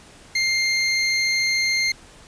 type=tone; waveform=25% pulse; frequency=2109 Hz; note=C7; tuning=13 cents sharp; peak=-15 dBFS; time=0.35-1.92 s; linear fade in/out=5 ms; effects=pink hiss -47 dBFS RMS until 2.27 s + resampled to 22050 Hz